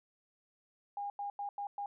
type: tone bursts at uneven times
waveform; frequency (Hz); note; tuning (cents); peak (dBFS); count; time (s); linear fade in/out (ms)
sine; 811; G#5; -41; -36; 5; 0.97-1.1 / 1.19-1.3 / 1.39-1.49 / 1.58-1.67 / 1.78-1.86; 2
effects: none